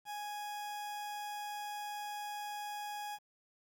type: tone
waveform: 40% pulse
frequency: 830.6 Hz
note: G#5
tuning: in tune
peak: -39 dBFS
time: 0.05-3.19 s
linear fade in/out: 50 ms
effects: 11-bit